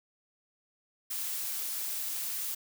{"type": "noise", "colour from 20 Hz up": "blue", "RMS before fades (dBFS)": -35, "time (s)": [1.1, 2.55], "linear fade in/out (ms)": 10, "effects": []}